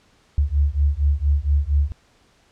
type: beating tone pair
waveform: sine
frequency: 69.9 / 74.2 Hz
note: C#2 / D2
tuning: +15 / +18 cents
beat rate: 4.3 Hz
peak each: -19 dBFS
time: 0.38-1.92 s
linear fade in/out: 0 ms
effects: pink hiss -58 dBFS RMS until 2.51 s + low-pass 7000 Hz 12 dB/octave